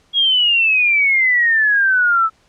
sine exponential sweep, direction down, 3322 to 1300 Hz, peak -11 dBFS, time 0.13-2.3 s, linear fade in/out 50 ms, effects pink hiss -56 dBFS RMS until 2.48 s + low-pass 7000 Hz 12 dB/octave

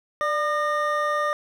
triangle tone cluster, 590 / 1211 / 1850 Hz, D5 / D#6 / A#6, +8 / -47 / -14 cents, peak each -24 / -22 / -28 dBFS, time 0.21-1.33 s, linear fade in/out 0 ms, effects none

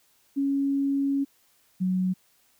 sine tone pair in turn, 277.2 / 185.01 Hz, C#4 / F#3, 0 / 0 cents, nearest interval perfect fifth, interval 700 cents, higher first, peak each -22 dBFS, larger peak neither, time 0.36-1.25 / 1.8-2.14 s, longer first, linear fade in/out 20 ms, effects white hiss -64 dBFS RMS until 2.59 s

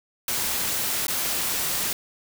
white noise with dropouts, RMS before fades -26 dBFS, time 0.28-1.93 s, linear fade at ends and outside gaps 2 ms, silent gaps 1.068-1.081 s, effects none

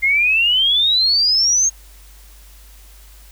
sine exponential sweep, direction up, 2100 to 6530 Hz, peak -12 dBFS, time 0.02-1.7 s, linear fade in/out 20 ms, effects added 50 Hz sine -41 dBFS peak until 3.31 s + white hiss -48 dBFS RMS until 3.31 s

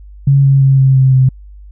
sine tone with pitch steps, 138.59 / 136.92 / 135.27 / 133.64 / 132.03 / 130.43 Hz, C#3 / C#3 / C#3 / C3 / C3 / C3, 0 / -21 / -42 / +37 / +16 / -5 cents, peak -5 dBFS, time 0.27-1.29 s, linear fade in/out 5 ms, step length 170 ms, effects added 50 Hz sine -32 dBFS peak until 1.71 s

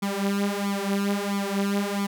sawtooth tone with flanger, 200 Hz, G3, 35 cents sharp, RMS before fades -26 dBFS, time 0.02-2.07 s, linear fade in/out 10 ms, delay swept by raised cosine 0.88 to 5.78 ms, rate 1.5 Hz, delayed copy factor +0.8, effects none

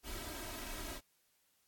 pink noise with comb filter, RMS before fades -44 dBFS, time 0.03-1.01 s, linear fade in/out 50 ms, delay 3.1 ms, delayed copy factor +1, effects white hiss -75 dBFS RMS until 1.67 s + AAC 64 kbps

